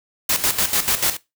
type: noise with tremolo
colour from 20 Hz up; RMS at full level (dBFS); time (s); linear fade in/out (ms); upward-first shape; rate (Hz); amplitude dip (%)
white; -18; 0.29-1.17; 5; square; 6.8; 70
effects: noise-tail reverb RT60 0.2 s tail -18 dB re dry